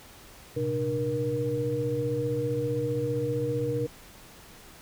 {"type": "tone cluster", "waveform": "sine", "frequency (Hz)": [115.9, 131.2, 300.3, 473], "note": ["A#2", "C3", "D4", "A#4"], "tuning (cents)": [-10, 5, 39, 25], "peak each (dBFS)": [-35, -32, -34, -28], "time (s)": [0.56, 3.87], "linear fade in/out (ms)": 10, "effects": ["pink hiss -50 dBFS RMS until 4.81 s"]}